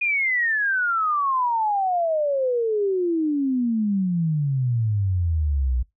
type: exponential sweep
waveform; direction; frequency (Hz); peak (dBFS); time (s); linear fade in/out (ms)
sine; down; 2467 to 59.2; -19; 0.01-5.83; 10
effects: noise-tail reverb RT60 0.2 s tail -24 dB re dry